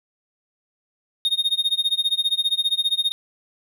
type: tone with tremolo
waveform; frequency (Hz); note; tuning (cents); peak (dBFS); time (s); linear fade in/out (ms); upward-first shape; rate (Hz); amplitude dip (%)
triangle; 3700; A#7; -14; -14; 1.25-3.12; 0; sine; 15; 95
effects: none